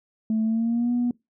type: tone with pitch glide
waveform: sine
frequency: 220 to 242.7 Hz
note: A3 to B3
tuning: 0 to -30 cents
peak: -19 dBFS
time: 0.3-1.11 s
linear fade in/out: 2 ms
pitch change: +170 cents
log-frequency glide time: 0.43-0.92 s
effects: noise-tail reverb RT60 0.2 s tail -23 dB re dry + tanh soft clip ceiling -17 dBFS